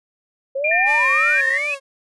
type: exponential sweep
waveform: sine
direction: up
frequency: 527 to 2637 Hz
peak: -20 dBFS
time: 0.55-1.75 s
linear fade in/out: 10 ms
type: tone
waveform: sine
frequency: 2392 Hz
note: D7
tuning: 31 cents sharp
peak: -17 dBFS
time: 0.64-1.41 s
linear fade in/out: 5 ms
type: tone with pitch glide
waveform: sine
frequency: 1807 to 1839.6 Hz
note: A6 to A#6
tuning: +46 to -23 cents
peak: -18 dBFS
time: 0.71-1.58 s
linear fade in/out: 5 ms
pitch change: +31 cents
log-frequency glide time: 1.06-1.12 s
type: tone with vibrato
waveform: sawtooth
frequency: 562 Hz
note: C#5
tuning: 24 cents sharp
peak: -25 dBFS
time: 0.85-1.8 s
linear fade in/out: 50 ms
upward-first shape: sine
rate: 2.8 Hz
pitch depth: 92 cents each way
effects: resampled to 24000 Hz